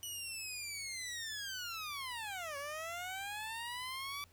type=linear two-way sweep; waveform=15% pulse; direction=down then up; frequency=2960 to 554 to 1159 Hz; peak=-34 dBFS; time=0.03-4.24 s; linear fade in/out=0 ms; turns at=2.57 s; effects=added 89 Hz sine -64 dBFS peak until 4.32 s + pink hiss -67 dBFS RMS until 4.32 s